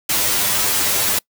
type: noise with comb filter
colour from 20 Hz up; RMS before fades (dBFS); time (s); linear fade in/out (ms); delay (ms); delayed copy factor
white; -18; 0.09-1.19; 5; 10; +1
effects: noise-tail reverb RT60 0.1 s tail -25 dB re dry